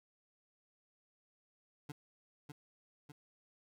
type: tone with echo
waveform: 25% pulse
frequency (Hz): 146.83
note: D3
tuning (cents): 0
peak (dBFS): -39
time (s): 1.89-1.92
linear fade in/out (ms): 5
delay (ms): 600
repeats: 2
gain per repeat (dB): -4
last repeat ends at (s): 3.12
effects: none